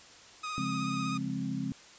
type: tone with vibrato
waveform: sawtooth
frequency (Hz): 1244.5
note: D#6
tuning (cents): 0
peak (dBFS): -31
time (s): 0.43-1.18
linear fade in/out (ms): 10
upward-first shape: sine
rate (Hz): 16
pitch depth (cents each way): 26
type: chord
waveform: sine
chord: Db major seventh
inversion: none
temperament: equal with one note detuned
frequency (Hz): 138.59 / 174.61 / 207.7 / 263.3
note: Db3 / F3 / Ab3 / C4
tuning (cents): 0 / 0 / 0 / +11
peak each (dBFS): -38 / -38 / -37 / -35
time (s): 0.58-1.72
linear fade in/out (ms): 0
effects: white hiss -53 dBFS RMS until 1.98 s + resampled to 16000 Hz